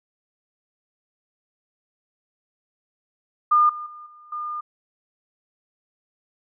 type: tone with level steps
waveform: sine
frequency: 1211 Hz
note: D#6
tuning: 47 cents flat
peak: -13 / -30 / -38 / -45 / -27 dBFS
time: 3.51-4.61 s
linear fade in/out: 10 ms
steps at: 3.69 / 3.86 / 4.06 / 4.32 s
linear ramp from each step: 5 ms
effects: none